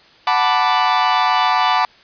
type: chord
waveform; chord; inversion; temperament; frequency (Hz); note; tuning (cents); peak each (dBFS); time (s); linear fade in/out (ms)
40% pulse; B minor seventh; second; equal; 740 / 880 / 987.8 / 1174.7; F#5 / A5 / B5 / D6; 0 / 0 / 0 / 0; -18; 0.27-1.85; 2
effects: white hiss -48 dBFS RMS until 2.03 s + resampled to 11025 Hz